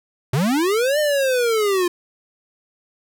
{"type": "linear two-way sweep", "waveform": "square", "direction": "up then down", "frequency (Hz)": [117.5, 611, 345.6], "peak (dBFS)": -17, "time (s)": [0.33, 1.88], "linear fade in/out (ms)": 5, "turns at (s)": 0.99, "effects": []}